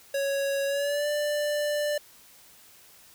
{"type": "tone with pitch glide", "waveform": "square", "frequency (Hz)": [554.4, 590.8], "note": ["C#5", "D5"], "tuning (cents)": [0, 10], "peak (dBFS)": -26, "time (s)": [0.14, 1.98], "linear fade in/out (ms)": 5, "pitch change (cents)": 110, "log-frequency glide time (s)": [0.66, 1.08], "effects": ["white hiss -54 dBFS RMS until 3.14 s"]}